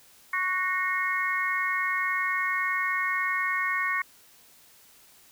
harmonic tone with a mistuned harmonic, 370 Hz, F#4, in tune, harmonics 3 / 4 / 5 / 6, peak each -30 / -36 / -28 / -30 dBFS, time 0.33-4.02 s, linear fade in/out 5 ms, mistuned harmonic 6, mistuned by -38 cents, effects white hiss -56 dBFS RMS until 5.31 s

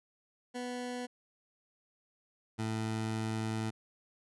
20% pulse tone pair in turn, 246.9 / 110.62 Hz, B3 / A2, 0 / +10 cents, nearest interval octave + major second, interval 1390 cents, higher first, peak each -32 / -28 dBFS, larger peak second, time 0.54-1.07 / 2.58-3.71 s, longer second, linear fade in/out 20 ms, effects resampled to 24000 Hz

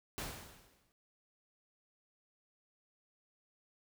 pink noise with exponential decay, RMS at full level -39 dBFS, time 0.18-0.92 s, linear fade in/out 0 ms, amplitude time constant 160 ms, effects none

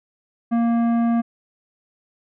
triangle tone with tanh clipping, 233.1 Hz, A#3, in tune, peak -18 dBFS, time 0.51-1.22 s, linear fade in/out 20 ms, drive 16 dB, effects none

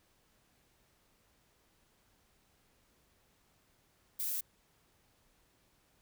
violet noise, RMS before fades -36 dBFS, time 4.19-4.41 s, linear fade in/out 10 ms, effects pink hiss -71 dBFS RMS until 6.01 s

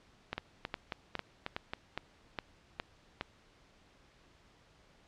two click trains, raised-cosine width 0.3 ms, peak -19 / -20 dBFS, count 8 / 6, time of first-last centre 0.33-3.211 / 0.38-1.735 s, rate 2.43 / 3.69 Hz, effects pink hiss -64 dBFS RMS until 5.07 s + low-pass 5000 Hz 12 dB/octave

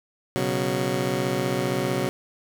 15% pulse chord, B suspended second, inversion none, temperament just, 123.47 / 138.9 / 185.21 Hz, B2 / C#3 / F#3, 0 / +4 / +2 cents, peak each -22 dBFS, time 0.36-2.09 s, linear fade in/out 0 ms, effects none

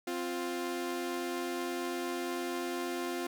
sawtooth tone pair together, 261.6 / 350.2 Hz, C4 / F4, 0 / +5 cents, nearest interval perfect fourth, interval 505 cents, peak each -35 / -31 dBFS, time 0.07-3.27 s, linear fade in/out 5 ms, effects none

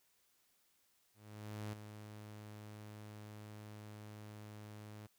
sawtooth tone with ADSR envelope, 105.8 Hz, G#2, 33 cents sharp, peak -37 dBFS, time 1.14-5.07 s, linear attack 590 ms, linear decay 5 ms, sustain -9 dB, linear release 10 ms, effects white hiss -75 dBFS RMS until 5.18 s

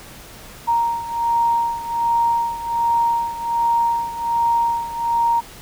sine beating tone pair, 932.3 / 933.6 Hz, A#5 / A#5, 0 / +2 cents, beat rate 1.3 Hz, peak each -18 / -22 dBFS, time 0.67-5.41 s, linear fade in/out 20 ms, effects pink hiss -40 dBFS RMS until 5.61 s

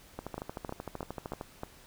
two click trains, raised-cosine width 1 ms, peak -23 / -22 dBFS, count 17 / 5, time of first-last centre 0.19-1.411 / 0.38-1.634 s, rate 13.1 / 3.19 Hz, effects pink hiss -56 dBFS RMS until 1.86 s

